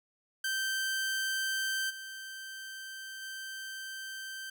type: tone with level steps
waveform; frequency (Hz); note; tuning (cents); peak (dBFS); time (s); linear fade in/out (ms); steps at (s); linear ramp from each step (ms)
sawtooth; 1558; G6; -11; -27 / -38 / -36; 0.44-4.5; 5; 1.89 / 3.21; 20
effects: none